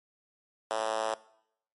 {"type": "tone with high-pass filter", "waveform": "5% pulse", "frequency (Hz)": 110.3, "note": "A2", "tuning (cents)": 5, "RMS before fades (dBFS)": -31, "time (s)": [0.71, 1.14], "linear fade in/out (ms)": 0, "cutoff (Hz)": 590, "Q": 2.7, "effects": ["noise-tail reverb RT60 0.7 s tail -20 dB re dry", "MP3 48 kbps"]}